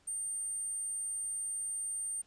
sine tone, 8800 Hz, C#9, 14 cents flat, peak -34 dBFS, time 0.07-2.22 s, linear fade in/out 10 ms, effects pink hiss -68 dBFS RMS until 2.26 s + resampled to 22050 Hz

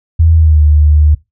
sine tone with pitch glide, 81.5 to 75.17 Hz, E2 to D2, -19 to +41 cents, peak -4 dBFS, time 0.19-1.15 s, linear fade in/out 10 ms, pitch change -140 cents, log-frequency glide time 0.34-0.62 s, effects noise-tail reverb RT60 0.2 s tail -20 dB re dry

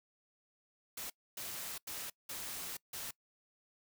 white noise bursts at uneven times, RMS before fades -43 dBFS, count 5, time 0.97-1.1 / 1.37-1.78 / 1.87-2.1 / 2.29-2.77 / 2.93-3.11 s, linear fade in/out 5 ms, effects noise-tail reverb RT60 0.1 s tail -23 dB re dry

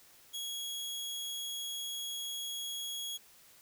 sawtooth tone, 3322 Hz, G#7, in tune, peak -34 dBFS, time 0.33-3.18 s, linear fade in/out 20 ms, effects white hiss -60 dBFS RMS until 3.61 s

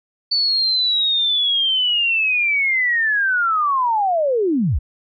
sine linear sweep, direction down, 4509 to 44.59 Hz, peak -15 dBFS, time 0.31-4.79 s, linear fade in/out 10 ms, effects none

